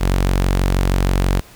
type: tone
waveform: sawtooth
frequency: 46.25 Hz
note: F#1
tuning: in tune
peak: -10 dBFS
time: 0-1.41 s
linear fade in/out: 20 ms
effects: pink hiss -44 dBFS RMS until 1.55 s